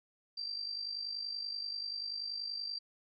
sine tone with amplitude modulation, 4699 Hz, D8, in tune, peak -34 dBFS, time 0.37-2.79 s, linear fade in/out 10 ms, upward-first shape sine, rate 50.4 Hz, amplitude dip 65%, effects none

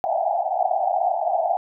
white band-pass noise, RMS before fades -22 dBFS, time 0.04-1.57 s, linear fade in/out 0 ms, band 650 to 800 Hz, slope 96 dB/octave, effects none

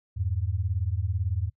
sine beating tone pair, 83.9 / 101.9 Hz, E2 / G#2, +31 / -32 cents, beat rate 18 Hz, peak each -28 dBFS, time 0.16-1.5 s, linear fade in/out 20 ms, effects noise-tail reverb RT60 0.1 s tail -20 dB re dry

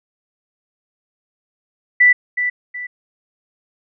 sine tone with echo, 1975.5 Hz, B6, in tune, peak -7 dBFS, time 2-2.13 s, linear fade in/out 10 ms, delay 370 ms, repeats 2, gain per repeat -9 dB, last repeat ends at 2.87 s, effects none

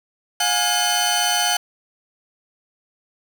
25% pulse tone cluster, 714 / 830 / 3036 / 4451 Hz, F5 / G#5 / F#7 / C#8, +38 / -1 / +44 / +6 cents, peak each -19 / -20 / -18 / -21 dBFS, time 0.4-1.57 s, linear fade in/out 5 ms, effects none

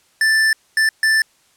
square tone bursts at uneven times, 1765 Hz, A6, 5 cents sharp, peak -13 dBFS, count 3, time 0.21-0.53 / 0.77-0.89 / 1.03-1.22 s, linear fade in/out 2 ms, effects white hiss -57 dBFS RMS until 1.56 s + low-pass 10000 Hz 12 dB/octave

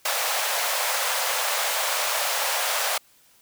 pink high-pass noise, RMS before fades -25 dBFS, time 0.05-2.98 s, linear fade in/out 5 ms, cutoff 540 Hz, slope 48 dB/octave, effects white hiss -58 dBFS RMS until 3.41 s

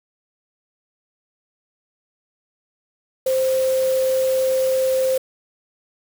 sine tone in noise, 523.3 Hz, C5, in tune, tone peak -16 dBFS, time 3.26-5.18 s, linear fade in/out 5 ms, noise white, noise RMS -33 dBFS, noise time 3.26-5.18 s, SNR +14 dB, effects none

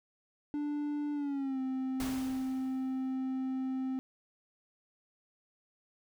triangle tone with pitch glide, 293.7 to 261.7 Hz, D4 to C4, 0 to 0 cents, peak -30 dBFS, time 0.54-3.99 s, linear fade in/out 0 ms, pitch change -200 cents, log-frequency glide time 1.13-1.6 s
pink noise with exponential decay, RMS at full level -39 dBFS, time 2-3.15 s, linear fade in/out 1 ms, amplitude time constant 250 ms
effects none

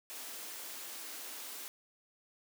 white high-pass noise, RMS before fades -45 dBFS, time 0.1-1.68 s, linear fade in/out 0 ms, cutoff 240 Hz, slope 48 dB/octave, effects none

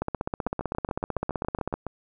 two click trains, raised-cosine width 1 ms, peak -17 / -13 dBFS, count 11 / 28, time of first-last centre 0.47-1.867 / 0.02-1.74 s, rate 7.16 / 15.7 Hz, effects none

